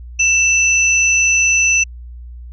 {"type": "tone pair together", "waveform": "sine", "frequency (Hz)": [2664, 5973], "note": ["E7", "F#8"], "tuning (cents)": [18, 15], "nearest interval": "octave + major second", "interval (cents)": 1397, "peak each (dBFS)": [-12, -15], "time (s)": [0.19, 1.84], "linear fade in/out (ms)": 10, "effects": ["added 60 Hz sine -30 dBFS peak until 2.52 s"]}